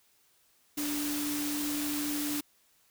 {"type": "tone in noise", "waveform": "sine", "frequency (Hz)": 293.7, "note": "D4", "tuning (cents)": 0, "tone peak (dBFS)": -32, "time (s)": [0.77, 2.41], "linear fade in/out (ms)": 10, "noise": "white", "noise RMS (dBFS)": -36, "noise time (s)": [0.77, 2.41], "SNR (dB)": 1, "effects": ["white hiss -67 dBFS RMS until 2.9 s"]}